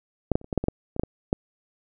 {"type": "clicks", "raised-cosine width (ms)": 2, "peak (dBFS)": [-7, -7, -30, -30, -15, -7, -14, -8, -21, -9, -14, -7], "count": 12, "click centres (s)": [0.317, 0.355, 0.414, 0.444, 0.528, 0.577, 0.64, 0.684, 0.964, 0.996, 1.035, 1.329], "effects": []}